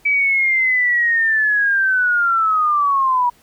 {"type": "linear sweep", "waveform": "sine", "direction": "down", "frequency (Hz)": [2300, 960], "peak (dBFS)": -13, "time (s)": [0.05, 3.3], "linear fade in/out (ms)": 10, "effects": ["pink hiss -53 dBFS RMS until 3.42 s"]}